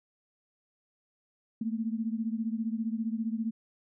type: beating tone pair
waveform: sine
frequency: 220 / 235 Hz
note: A3 / A#3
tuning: 0 / +14 cents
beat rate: 15 Hz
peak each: -31 / -34 dBFS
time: 1.61-3.51 s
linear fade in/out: 5 ms
effects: none